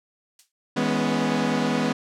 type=noise with exponential decay; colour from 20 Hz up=violet; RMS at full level=-35 dBFS; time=0.39-0.52 s; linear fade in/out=2 ms; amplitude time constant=28 ms
type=chord; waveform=sawtooth; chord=C# minor seventh; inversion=first; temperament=equal with one note detuned; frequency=161.42 / 207.7 / 246.9 / 277.2 Hz; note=E3 / G#3 / B3 / C#4; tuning=-36 / 0 / 0 / 0 cents; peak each=-25 / -23 / -20 / -26 dBFS; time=0.76-1.93 s; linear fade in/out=10 ms
effects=low-pass 6000 Hz 12 dB/octave